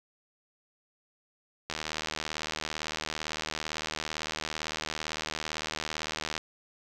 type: click train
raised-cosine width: 0.2 ms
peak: -15 dBFS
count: 365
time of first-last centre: 1.7-6.379 s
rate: 77.8 Hz
effects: none